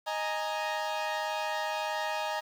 sawtooth chord, D# suspended fourth, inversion none, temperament equal, 622.3 / 830.6 / 932.3 Hz, D#5 / G#5 / A#5, 0 / 0 / 0 cents, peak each -31 dBFS, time 0.06-2.41 s, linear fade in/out 20 ms, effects low-pass 5000 Hz 12 dB/octave + 9-bit

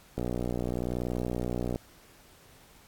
click train, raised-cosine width 2 ms, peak -18 dBFS, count 97, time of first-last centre 0.18-1.759 s, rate 60.8 Hz, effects pink hiss -57 dBFS RMS until 2.87 s + AAC 64 kbps

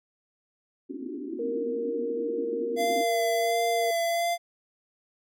pink band-pass noise, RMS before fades -35 dBFS, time 0.89-3.04 s, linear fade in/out 20 ms, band 240 to 380 Hz, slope 96 dB/octave
sine tone, 466.2 Hz, A#4, in tune, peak -28 dBFS, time 1.39-3.91 s, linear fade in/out 5 ms
square tone with vibrato, 683 Hz, F5, 39 cents flat, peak -25 dBFS, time 2.76-4.38 s, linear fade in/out 50 ms, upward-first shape sine, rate 1.4 Hz, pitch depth 20 cents each way
effects none

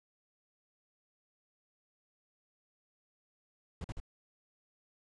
brown noise bursts, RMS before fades -40 dBFS, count 3, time 3.81-4.001 s, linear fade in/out 2 ms, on 33 ms, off 46 ms, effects resampled to 22050 Hz

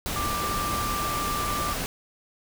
sine tone in noise, 1180 Hz, D6, 8 cents sharp, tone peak -28 dBFS, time 0.16-1.73 s, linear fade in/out 0 ms, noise pink, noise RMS -30 dBFS, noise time 0.06-1.86 s, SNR -1 dB, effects none

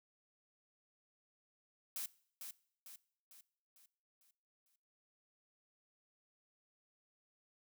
blue noise with echo, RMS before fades -42 dBFS, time 1.96-2.06 s, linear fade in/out 2 ms, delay 450 ms, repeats 6, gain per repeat -6 dB, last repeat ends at 4.76 s, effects noise-tail reverb RT60 0.6 s tail -21 dB re dry

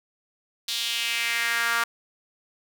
sawtooth tone with high-pass filter sweep, 233.1 Hz, A#3, in tune, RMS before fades -26 dBFS, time 0.68-1.84 s, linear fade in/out 5 ms, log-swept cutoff 3800 to 1300 Hz, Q 2.8, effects none

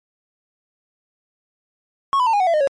triangle tone with pitch steps, 1100 / 997.1 / 903.9 / 819.3 / 742.7 / 673.2 / 610.3 / 553.2 Hz, C#6 / B5 / A5 / G#5 / F#5 / E5 / D#5 / C#5, -14 / +16 / +46 / -24 / +6 / +36 / -34 / -4 cents, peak -12 dBFS, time 2.13-2.674 s, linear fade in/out 0 ms, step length 68 ms, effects MP3 48 kbps

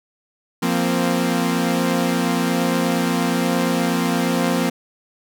sawtooth chord, F suspended fourth, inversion none, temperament equal with one note detuned, 174.01 / 233.1 / 261.6 Hz, F3 / Bb3 / C4, -6 / 0 / 0 cents, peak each -18 dBFS, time 0.62-4.7 s, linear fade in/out 10 ms, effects none

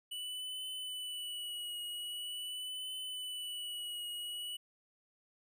square tone with vibrato, 2960 Hz, F#7, in tune, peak -40 dBFS, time 0.11-4.57 s, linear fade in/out 10 ms, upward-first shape triangle, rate 0.44 Hz, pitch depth 40 cents each way, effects none

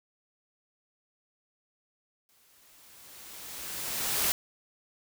white noise with exponential growth, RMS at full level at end -26 dBFS, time 2.29-4.32 s, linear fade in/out 0 ms, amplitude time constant 440 ms, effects none

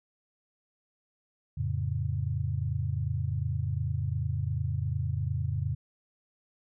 sine chord, F augmented, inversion none, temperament equal, 87.31 / 110 / 138.59 Hz, F2 / A2 / C#3, 0 / 0 / 0 cents, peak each -32 dBFS, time 1.57-5.75 s, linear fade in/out 10 ms, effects none

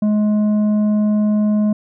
triangle tone with tanh clipping, 210.8 Hz, G#3, 26 cents sharp, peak -14 dBFS, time 0.02-1.73 s, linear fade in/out 5 ms, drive 11 dB, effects none

